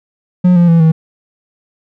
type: tone with pitch steps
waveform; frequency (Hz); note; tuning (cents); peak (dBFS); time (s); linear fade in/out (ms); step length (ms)
triangle; 180 / 173.27 / 166.79 / 160.55; F#3 / F3 / E3 / E3; -47 / -13 / +21 / -45; -3; 0.44-0.92; 10; 120
effects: none